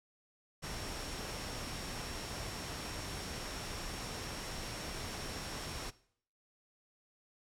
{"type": "tone in noise", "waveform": "sine", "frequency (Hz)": 5510, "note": "F8", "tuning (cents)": -24, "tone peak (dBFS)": -51, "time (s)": [0.62, 5.91], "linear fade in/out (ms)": 20, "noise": "pink", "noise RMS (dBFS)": -42, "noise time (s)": [0.62, 5.91], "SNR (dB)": -12, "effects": ["noise-tail reverb RT60 0.6 s tail -19 dB re dry", "low-pass 10000 Hz 12 dB/octave"]}